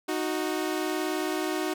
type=tone pair together; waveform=sawtooth; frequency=310 / 368.7 Hz; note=D#4 / F#4; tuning=-6 / -6 cents; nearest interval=minor third; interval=300 cents; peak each=-26 dBFS; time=0.08-1.74 s; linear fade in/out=10 ms; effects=none